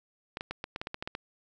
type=clicks; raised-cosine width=0.3 ms; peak=-19 dBFS; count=11; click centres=0.371 / 0.409 / 0.51 / 0.641 / 0.761 / 0.815 / 0.871 / 0.944 / 1.025 / 1.075 / 1.151 s; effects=none